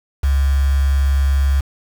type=tone with quantisation; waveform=sine; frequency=68.8 Hz; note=C#2; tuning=12 cents flat; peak=-12 dBFS; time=0.23-1.61 s; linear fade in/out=10 ms; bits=5; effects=none